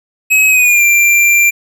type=tone with pitch glide; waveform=square; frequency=2555 to 2370 Hz; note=D#7 to D7; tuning=+45 to +15 cents; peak=-7 dBFS; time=0.3-1.51 s; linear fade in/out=20 ms; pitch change=-130 cents; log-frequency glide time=0.49-0.83 s; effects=none